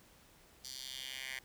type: tone with high-pass filter sweep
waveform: 10% pulse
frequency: 131.4 Hz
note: C3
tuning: 8 cents sharp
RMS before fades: -45 dBFS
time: 0.64-1.39 s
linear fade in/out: 5 ms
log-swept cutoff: 4900 to 2000 Hz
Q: 2.6
effects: pink hiss -63 dBFS RMS until 1.44 s